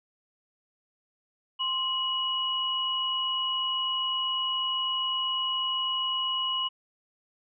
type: tone pair together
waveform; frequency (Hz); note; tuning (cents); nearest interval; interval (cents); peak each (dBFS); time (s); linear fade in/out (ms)
sine; 1045 / 2918; C6 / F#7; -2 / -25; octave + tritone; 1777; -32 / -27; 1.59-6.69; 20
effects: none